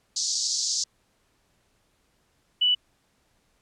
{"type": "band-pass noise", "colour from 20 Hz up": "pink", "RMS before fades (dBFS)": -27, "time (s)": [0.16, 0.84], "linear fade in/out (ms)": 5, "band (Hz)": [4400, 7100], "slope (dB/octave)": 48}
{"type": "tone", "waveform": "sine", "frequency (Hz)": 2964, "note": "F#7", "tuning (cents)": 2, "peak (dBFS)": -18, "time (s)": [2.61, 2.75], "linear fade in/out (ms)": 10}
{"effects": ["pink hiss -68 dBFS RMS until 3.61 s", "low-pass 11000 Hz 12 dB/octave"]}